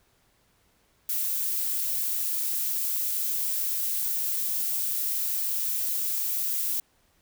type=noise; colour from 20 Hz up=violet; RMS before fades=-28 dBFS; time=1.09-6.8 s; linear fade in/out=2 ms; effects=pink hiss -66 dBFS RMS until 7.21 s